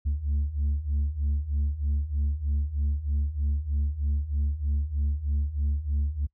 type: beating tone pair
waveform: sine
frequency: 70.4 / 73.6 Hz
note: C#2 / D2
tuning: +27 / +4 cents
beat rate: 3.2 Hz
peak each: -27 / -24 dBFS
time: 0.05-6.27 s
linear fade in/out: 20 ms
effects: noise-tail reverb RT60 0.1 s tail -25 dB re dry + tanh soft clip ceiling -21 dBFS